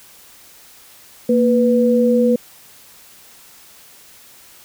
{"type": "tone pair together", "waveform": "sine", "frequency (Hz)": [232.7, 493.1], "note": ["A#3", "B4"], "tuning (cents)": [-3, -3], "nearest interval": "octave + minor second", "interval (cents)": 1300, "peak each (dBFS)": [-14, -14], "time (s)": [1.29, 2.36], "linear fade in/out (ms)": 5, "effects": ["white hiss -45 dBFS RMS until 4.64 s"]}